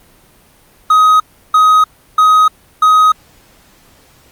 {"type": "tone bursts", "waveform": "triangle", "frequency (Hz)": 1259, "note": "D#6", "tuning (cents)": 20, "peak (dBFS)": -3, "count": 4, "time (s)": [0.9, 3.12], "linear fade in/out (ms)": 5, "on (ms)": 300, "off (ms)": 340, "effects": ["pink hiss -47 dBFS RMS until 4.31 s", "Opus 32 kbps"]}